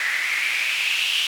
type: noise with band-pass filter sweep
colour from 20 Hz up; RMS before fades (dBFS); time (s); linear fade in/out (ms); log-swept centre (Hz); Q
white; -23; 0-1.27; 2; 1900 to 3000; 6.7
effects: none